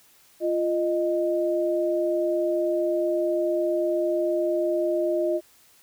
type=tone pair together; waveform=sine; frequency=346.8 / 618 Hz; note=F4 / D#5; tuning=-12 / -12 cents; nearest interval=minor seventh; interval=1000 cents; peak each=-24 dBFS; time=0.4-5.41 s; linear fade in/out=50 ms; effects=white hiss -57 dBFS RMS until 5.82 s